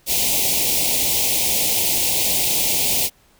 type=band-stop noise; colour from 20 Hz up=white; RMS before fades=-19 dBFS; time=0.06-3.1 s; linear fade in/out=50 ms; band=880 to 2200 Hz; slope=48 dB/octave; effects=pink hiss -56 dBFS RMS until 3.39 s